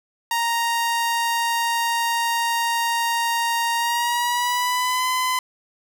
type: tone with pitch glide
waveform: sawtooth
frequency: 932 to 1016.4 Hz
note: A#5 to B5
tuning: -1 to +49 cents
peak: -16 dBFS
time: 0.31-5.39 s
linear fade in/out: 2 ms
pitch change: +150 cents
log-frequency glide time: 3.76-5.07 s
effects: none